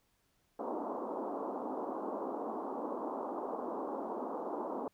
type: band-pass noise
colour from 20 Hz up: pink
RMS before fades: -39 dBFS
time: 0.59-4.88 s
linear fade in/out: 2 ms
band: 240 to 1100 Hz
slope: 48 dB/octave
effects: pink hiss -75 dBFS RMS until 4.93 s